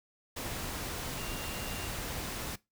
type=tone in noise; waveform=sine; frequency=2784 Hz; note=F7; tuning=6 cents flat; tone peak=-45 dBFS; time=1.18-1.88 s; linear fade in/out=10 ms; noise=pink; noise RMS=-38 dBFS; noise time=0.36-2.56 s; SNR=-10 dB; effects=noise-tail reverb RT60 0.2 s tail -20 dB re dry